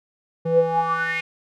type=tone with band-pass filter sweep; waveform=square; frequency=164.81 Hz; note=E3; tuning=in tune; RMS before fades=-21 dBFS; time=0.45-1.21 s; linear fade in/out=10 ms; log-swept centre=360 to 2400 Hz; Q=8.2; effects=none